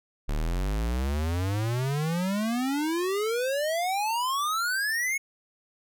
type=exponential sweep; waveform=square; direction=up; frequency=35.2 to 2217 Hz; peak=-26 dBFS; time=0.28-5.18 s; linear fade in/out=10 ms; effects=none